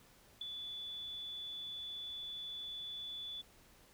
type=tone with ADSR envelope; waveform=sine; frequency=3460 Hz; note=A7; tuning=30 cents flat; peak=-36 dBFS; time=0.41-3.42 s; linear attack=5 ms; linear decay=8 ms; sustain=-6 dB; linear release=14 ms; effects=pink hiss -64 dBFS RMS until 3.93 s